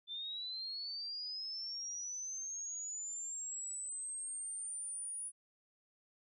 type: linear sweep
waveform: sine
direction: up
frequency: 3520 to 9790 Hz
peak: -40 dBFS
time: 0.07-5.32 s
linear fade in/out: 50 ms
effects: none